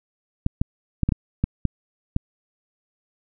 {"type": "clicks", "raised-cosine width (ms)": 5, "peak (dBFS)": -7, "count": 8, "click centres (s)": [0.464, 0.615, 1.033, 1.09, 1.122, 1.44, 1.653, 2.164], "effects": []}